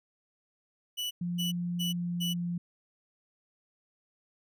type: tone bursts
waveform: 40% pulse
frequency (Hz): 2960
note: F#7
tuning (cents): 0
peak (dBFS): -31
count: 4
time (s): 0.97-2.34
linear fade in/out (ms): 20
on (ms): 140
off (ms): 270
type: tone with pitch glide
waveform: sine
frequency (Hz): 174.8 to 173.79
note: F3 to F3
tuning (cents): +2 to -8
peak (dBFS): -30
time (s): 1.21-2.58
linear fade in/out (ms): 5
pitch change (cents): -10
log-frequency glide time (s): 1.81-2.32
effects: none